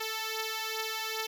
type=beating tone pair; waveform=5% pulse; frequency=440 / 442.5 Hz; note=A4 / A4; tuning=0 / +10 cents; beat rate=2.5 Hz; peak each=-23 / -26 dBFS; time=0-1.27 s; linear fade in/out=10 ms; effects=none